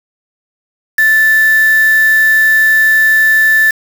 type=tone with quantisation; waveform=sine; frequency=1756 Hz; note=A6; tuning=4 cents flat; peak=-6 dBFS; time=0.98-3.71 s; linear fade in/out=5 ms; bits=3; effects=none